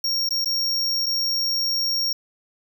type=tone with dropouts; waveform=square; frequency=5560 Hz; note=F8; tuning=9 cents flat; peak=-21 dBFS; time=0.04-2.13 s; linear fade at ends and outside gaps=5 ms; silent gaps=0.291-0.307 / 0.446-0.457 / 1.061-1.064 s; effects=none